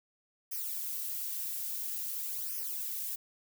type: noise with flanger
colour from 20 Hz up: violet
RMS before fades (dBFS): -37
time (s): 0.51-3.16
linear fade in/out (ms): 10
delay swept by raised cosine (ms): 0.25 to 5.25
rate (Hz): 0.49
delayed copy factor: -0.8
effects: none